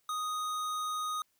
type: tone with hard clipping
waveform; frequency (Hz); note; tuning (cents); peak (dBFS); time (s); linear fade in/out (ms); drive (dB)
sine; 1244.5; D#6; 0; -34; 0.09-1.22; 2; 18
effects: white hiss -74 dBFS RMS until 1.39 s